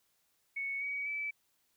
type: tone with pitch steps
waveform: sine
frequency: 2216 / 2261 / 2307 Hz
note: C#7 / C#7 / D7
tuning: -1 / +34 / -31 cents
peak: -34 dBFS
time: 0.56-1.31 s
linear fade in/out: 10 ms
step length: 250 ms
effects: white hiss -75 dBFS RMS until 1.76 s